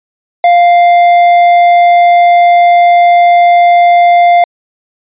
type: tone with tanh clipping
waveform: triangle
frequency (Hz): 698.5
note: F5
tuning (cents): 0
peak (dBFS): -4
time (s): 0.44-4.44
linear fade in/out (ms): 2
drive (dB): 12
effects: resampled to 8000 Hz